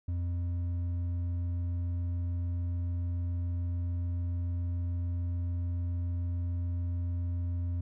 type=tone with hard clipping; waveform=sine; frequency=87.31 Hz; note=F2; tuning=in tune; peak=-31 dBFS; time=0.08-7.81 s; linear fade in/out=5 ms; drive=4 dB; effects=none